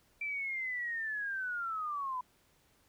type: linear sweep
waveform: sine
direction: down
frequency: 2349 to 987 Hz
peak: -34 dBFS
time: 0.21-2.21 s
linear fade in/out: 5 ms
effects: pink hiss -69 dBFS RMS until 2.88 s